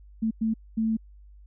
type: tone bursts at uneven times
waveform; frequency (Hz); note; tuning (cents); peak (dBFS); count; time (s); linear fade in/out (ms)
sine; 222.1; A3; +16; -22; 3; 0.22-0.31 / 0.41-0.54 / 0.77-0.97; 10
effects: added 50 Hz sine -47 dBFS peak until 1.46 s